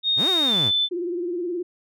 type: tone with pitch glide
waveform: sine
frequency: 3704 to 3518 Hz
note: A#7 to A7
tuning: -12 to -1 cents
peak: -18 dBFS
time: 0.03-0.89 s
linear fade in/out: 50 ms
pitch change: -89 cents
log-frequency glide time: 0.45-0.55 s
type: linear two-way sweep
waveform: sawtooth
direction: up then down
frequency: 60.4 to 392 to 73.8 Hz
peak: -22 dBFS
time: 0.16-0.72 s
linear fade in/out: 50 ms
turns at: 0.29 s
type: tone with vibrato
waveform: sine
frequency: 350 Hz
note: F4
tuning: 4 cents sharp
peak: -24 dBFS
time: 0.91-1.63 s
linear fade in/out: 10 ms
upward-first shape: sine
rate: 19 Hz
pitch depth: 75 cents each way
effects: none